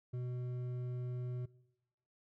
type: tone with hard clipping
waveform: triangle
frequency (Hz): 124.2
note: B2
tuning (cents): +10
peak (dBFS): -39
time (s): 0.13-1.46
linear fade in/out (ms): 10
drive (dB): 11
effects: noise-tail reverb RT60 1.0 s tail -23 dB re dry